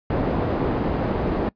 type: low-pass noise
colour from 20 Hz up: white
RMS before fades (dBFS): -23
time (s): 0.1-1.49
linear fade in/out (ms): 2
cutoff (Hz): 490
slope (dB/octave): 12
effects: noise-tail reverb RT60 0.1 s tail -22 dB re dry + resampled to 11025 Hz